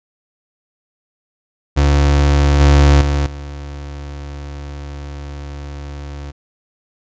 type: tone with level steps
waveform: 35% pulse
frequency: 71.6 Hz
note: D2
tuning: 43 cents flat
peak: -8 / -5 / -12 / -25 dBFS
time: 1.76-6.32 s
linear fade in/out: 20 ms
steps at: 2.6 / 3.01 / 3.26 s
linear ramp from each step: 5 ms
effects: resampled to 16000 Hz